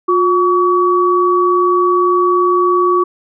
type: tone pair together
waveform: sine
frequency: 357.8 / 1134.4 Hz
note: F4 / C#6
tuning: +42 / +40 cents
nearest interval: octave + minor sixth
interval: 1998 cents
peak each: -12 dBFS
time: 0.08-3.04 s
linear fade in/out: 10 ms
effects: none